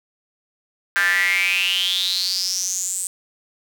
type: tone with high-pass filter sweep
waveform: square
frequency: 92.5 Hz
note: F#2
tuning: in tune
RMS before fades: -21 dBFS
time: 0.96-3.07 s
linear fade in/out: 0 ms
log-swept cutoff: 1600 to 8400 Hz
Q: 9.5
effects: none